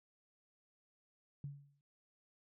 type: tone with exponential decay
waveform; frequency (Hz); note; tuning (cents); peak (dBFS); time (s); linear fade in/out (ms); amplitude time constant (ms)
sine; 141.9; C#3; +41; -39; 1.44-1.81; 2; 80
effects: none